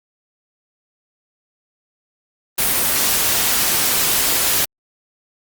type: noise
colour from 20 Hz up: white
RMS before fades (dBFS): -17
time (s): 2.58-4.65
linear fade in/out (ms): 5
effects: Opus 32 kbps